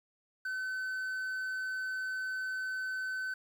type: tone with quantisation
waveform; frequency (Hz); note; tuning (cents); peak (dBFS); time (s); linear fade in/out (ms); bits
triangle; 1521; F#6; +47; -32; 0.45-3.34; 5; 10
effects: none